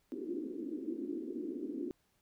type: band-pass noise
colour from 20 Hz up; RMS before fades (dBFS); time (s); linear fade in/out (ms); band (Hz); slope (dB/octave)
pink; -40; 0.12-1.91; 0; 260 to 370; 48
effects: pink hiss -75 dBFS RMS until 2.21 s